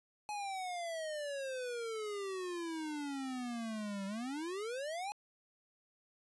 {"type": "exponential two-way sweep", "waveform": "square", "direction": "down then up", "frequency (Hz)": [847, 192.8, 847], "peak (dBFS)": -39, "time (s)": [0.29, 5.12], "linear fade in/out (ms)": 0, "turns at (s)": 4.06, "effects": ["resampled to 24000 Hz", "13-bit"]}